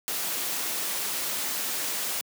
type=noise; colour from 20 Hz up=white; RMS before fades=-30 dBFS; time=0.08-2.21 s; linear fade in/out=0 ms; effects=high-pass 200 Hz 12 dB/octave